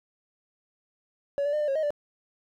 triangle tone with pitch steps, 565 / 579 / 603 / 596 / 545 / 627 / 586 Hz, C#5 / D5 / D5 / D5 / C#5 / D#5 / D5, +33 / -25 / +46 / +25 / -29 / +13 / -4 cents, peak -21 dBFS, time 1.38-1.905 s, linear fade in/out 0 ms, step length 75 ms, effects tanh soft clip ceiling -19 dBFS

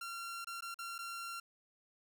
sawtooth tone with dropouts, 1373 Hz, F6, 30 cents flat, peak -38 dBFS, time 0.01-1.4 s, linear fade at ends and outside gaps 5 ms, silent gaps 0.446-0.47 / 0.608-0.622 / 0.744-0.788 / 0.982-0.988 s, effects none

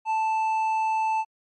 sine tone with hard clipping, 880 Hz, A5, in tune, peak -23 dBFS, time 0.05-1.25 s, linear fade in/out 50 ms, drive 5 dB, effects MP3 48 kbps

